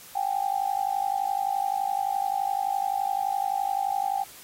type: tone with amplitude modulation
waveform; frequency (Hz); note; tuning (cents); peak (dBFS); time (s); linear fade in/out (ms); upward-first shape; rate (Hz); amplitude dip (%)
sine; 789; G5; +11; -20; 0.15-4.24; 10; sine; 51.7; 90
effects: white hiss -47 dBFS RMS until 4.43 s + AAC 48 kbps